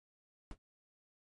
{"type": "noise with exponential decay", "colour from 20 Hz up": "brown", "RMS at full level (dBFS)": -41, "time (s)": [0.51, 0.58], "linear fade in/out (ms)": 1, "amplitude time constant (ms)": 15, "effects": ["MP3 48 kbps"]}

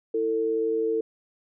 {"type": "tone pair together", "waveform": "sine", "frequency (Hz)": [329.6, 448], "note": ["E4", "A4"], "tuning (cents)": [0, 31], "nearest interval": "perfect fourth", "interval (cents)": 531, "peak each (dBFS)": [-30, -23], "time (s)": [0.14, 1.01], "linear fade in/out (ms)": 5, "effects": []}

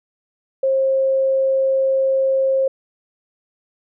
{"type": "tone", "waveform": "sine", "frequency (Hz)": 534, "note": "C5", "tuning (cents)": 35, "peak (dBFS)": -14, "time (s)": [0.63, 2.68], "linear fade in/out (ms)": 5, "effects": []}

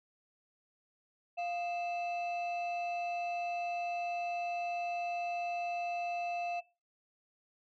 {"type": "tone pair together", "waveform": "sine", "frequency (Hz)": [698.5, 2637], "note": ["F5", "E7"], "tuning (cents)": [0, 0], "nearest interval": "octave + major seventh", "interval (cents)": 2300, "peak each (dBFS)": [-32, -40], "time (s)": [1.37, 6.61], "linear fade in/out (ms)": 20, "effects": ["noise-tail reverb RT60 0.3 s tail -20 dB re dry", "tanh soft clip ceiling -31 dBFS"]}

